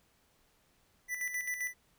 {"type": "tone with tremolo", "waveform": "square", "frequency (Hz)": 1983, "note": "B6", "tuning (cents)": 7, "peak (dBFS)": -33, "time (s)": [1.08, 1.74], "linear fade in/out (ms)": 50, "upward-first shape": "square", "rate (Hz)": 7.6, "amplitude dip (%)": 55, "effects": ["pink hiss -70 dBFS RMS until 1.98 s"]}